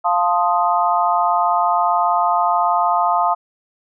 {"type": "chord", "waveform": "sine", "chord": "F dominant seventh", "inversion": "none", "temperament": "equal", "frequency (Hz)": [698.5, 880, 1046.5, 1244.5], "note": ["F5", "A5", "C6", "Eb6"], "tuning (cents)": [0, 0, 0, 0], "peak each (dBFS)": [-18, -19, -21, -20], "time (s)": [0.04, 3.35], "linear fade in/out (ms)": 20, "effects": []}